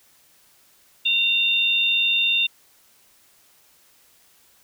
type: tone pair together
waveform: sine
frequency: 2757 / 3620 Hz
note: F7 / A7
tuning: -23 / +48 cents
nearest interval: perfect fourth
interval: 471 cents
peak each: -20 dBFS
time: 1.05-2.47 s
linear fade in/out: 10 ms
effects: white hiss -57 dBFS RMS until 4.63 s